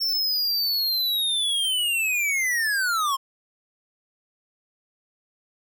square linear sweep, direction down, 5440 to 1046.5 Hz, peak -22 dBFS, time 0-3.17 s, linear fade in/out 20 ms, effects none

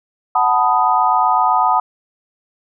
sine chord, B dominant seventh, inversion second, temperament equal, 740 / 880 / 987.8 / 1244.5 Hz, F#5 / A5 / B5 / D#6, 0 / 0 / 0 / 0 cents, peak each -17 dBFS, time 0.35-1.8 s, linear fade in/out 5 ms, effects none

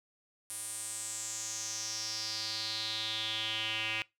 square tone with band-pass filter sweep, 110 Hz, A2, in tune, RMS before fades -37 dBFS, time 0.5-4.02 s, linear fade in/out 0 ms, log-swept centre 9800 to 2600 Hz, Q 5.3, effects noise-tail reverb RT60 0.2 s tail -21 dB re dry

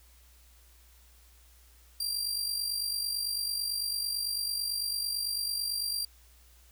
sawtooth tone with amplitude modulation, 4735 Hz, D8, 13 cents sharp, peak -25 dBFS, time 2-6.05 s, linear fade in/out 5 ms, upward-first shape sine, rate 49 Hz, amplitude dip 55%, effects added 60 Hz sine -57 dBFS peak until 6.71 s + white hiss -62 dBFS RMS until 6.71 s

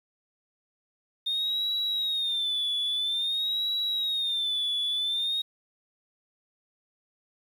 sine tone with vibrato, 3656 Hz, A#7, 34 cents flat, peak -24 dBFS, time 1.26-5.42 s, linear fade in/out 10 ms, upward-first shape sine, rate 0.5 Hz, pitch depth 110 cents each way, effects tanh soft clip ceiling -23 dBFS + 9-bit

